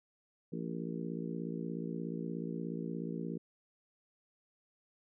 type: harmonic tone with a mistuned harmonic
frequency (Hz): 56.8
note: A#1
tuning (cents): -44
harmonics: 3 / 4 / 5 / 6 / 7 / 8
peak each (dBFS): -40 / -42 / -44 / -46 / -47 / -48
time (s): 0.52-3.38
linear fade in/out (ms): 10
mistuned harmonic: 8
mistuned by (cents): +45
effects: none